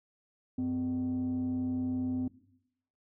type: tone pair together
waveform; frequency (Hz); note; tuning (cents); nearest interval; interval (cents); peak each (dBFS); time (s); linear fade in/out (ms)
sine; 96 / 255.5; G2 / C4; -36 / -41; octave + perfect fourth; 1695; -37 / -28; 0.58-2.28; 5
effects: noise-tail reverb RT60 0.8 s tail -18 dB re dry + tanh soft clip ceiling -27 dBFS